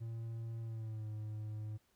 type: tone with pitch glide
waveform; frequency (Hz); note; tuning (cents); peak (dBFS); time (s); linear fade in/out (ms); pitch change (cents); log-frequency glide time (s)
triangle; 114.3 to 107.26; A#2 to A2; -34 to -44; -38; 0-1.78; 20; -110; 0.61-1.09
effects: pink hiss -75 dBFS RMS until 1.95 s